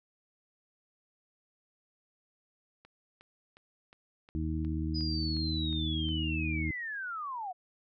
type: click train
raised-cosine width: 0.3 ms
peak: -38 dBFS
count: 10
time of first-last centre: 2.85-6.087 s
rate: 2.78 Hz
type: harmonic tone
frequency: 78.6 Hz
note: D#2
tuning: 18 cents sharp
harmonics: 1 / 2 / 3 / 4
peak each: -33 / -37 / -40 / -36 dBFS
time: 4.35-6.71 s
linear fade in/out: 0 ms
type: linear sweep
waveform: sine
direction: down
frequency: 5000 to 698 Hz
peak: -35 dBFS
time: 4.94-7.53 s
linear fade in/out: 20 ms
effects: none